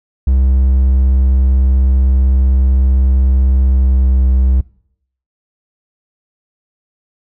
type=tone with pitch glide; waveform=triangle; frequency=65.41 to 64.47 Hz; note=C2 to C2; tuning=0 to -25 cents; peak=-6 dBFS; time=0.27-4.61 s; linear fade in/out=5 ms; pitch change=-25 cents; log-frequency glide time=3.62-4.3 s; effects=noise-tail reverb RT60 0.7 s tail -23 dB re dry